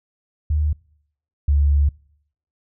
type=tone pair in turn; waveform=sine; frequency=75.5 / 71.76 Hz; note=D2 / D2; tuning=+48 / -40 cents; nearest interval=minor second; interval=88 cents; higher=first; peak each=-16 / -13 dBFS; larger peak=second; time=0.5-0.73 / 1.48-1.89 s; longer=second; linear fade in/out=5 ms; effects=noise-tail reverb RT60 0.7 s tail -25 dB re dry